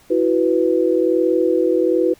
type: chord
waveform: sine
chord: E suspended second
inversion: none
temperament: just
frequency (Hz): 329.6 / 370.8 / 494.4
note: E4 / F#4 / B4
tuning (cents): 0 / +4 / +2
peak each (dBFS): -18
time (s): 0.1-2.14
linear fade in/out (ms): 10
effects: pink hiss -51 dBFS RMS until 2.19 s